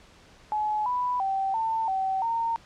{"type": "tone with pitch steps", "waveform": "sine", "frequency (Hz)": [850, 990, 775, 896, 766, 918], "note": ["G#5", "B5", "G5", "A5", "G5", "A#5"], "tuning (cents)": [40, 4, -20, 31, -40, -27], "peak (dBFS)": -24, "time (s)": [0.52, 2.56], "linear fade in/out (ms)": 0, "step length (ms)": 340, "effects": ["pink hiss -54 dBFS RMS until 2.65 s", "low-pass 6000 Hz 12 dB/octave"]}